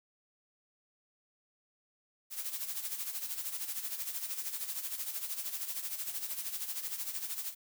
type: noise with tremolo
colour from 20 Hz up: blue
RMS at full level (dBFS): -36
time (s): 2.3-7.55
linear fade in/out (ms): 50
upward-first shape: sine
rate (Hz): 13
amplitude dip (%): 65
effects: none